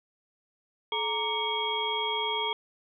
sine tone cluster, 429.7 / 929 / 1167 / 2228 / 3275 Hz, A4 / A#5 / D6 / C#7 / G#7, -41 / -6 / -11 / +8 / -25 cents, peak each -35 / -31 / -40 / -36 / -31 dBFS, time 0.92-2.53 s, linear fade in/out 2 ms, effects none

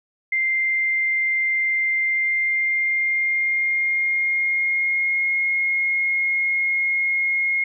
sine tone with pitch glide, 2093 to 2151 Hz, C7 to C7, 0 to +47 cents, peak -18 dBFS, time 0.32-7.64 s, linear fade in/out 5 ms, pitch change +47 cents, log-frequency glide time 1.99-5.31 s, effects none

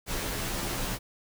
pink noise with comb filter, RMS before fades -32 dBFS, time 0.06-0.99 s, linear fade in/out 50 ms, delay 13 ms, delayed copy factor -0.95, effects none

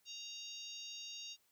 harmonic tone, 932.3 Hz, A#5, in tune, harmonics 3 / 4 / 5 / 6 / 7, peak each -51 / -50 / -53 / -55 / -54 dBFS, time 0.05-1.37 s, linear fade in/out 50 ms, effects white hiss -75 dBFS RMS until 1.51 s

